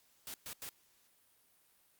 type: noise bursts at uneven times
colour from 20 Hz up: white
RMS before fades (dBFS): -45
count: 3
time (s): 0.27-0.34 / 0.46-0.53 / 0.62-0.69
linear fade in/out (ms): 0
effects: white hiss -70 dBFS RMS until 1.99 s + Opus 48 kbps